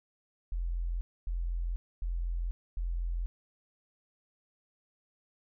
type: tone bursts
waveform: sine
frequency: 42.9 Hz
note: F1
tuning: 30 cents flat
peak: -30 dBFS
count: 4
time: 0.52-3.26 s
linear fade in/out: 0 ms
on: 490 ms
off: 260 ms
effects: none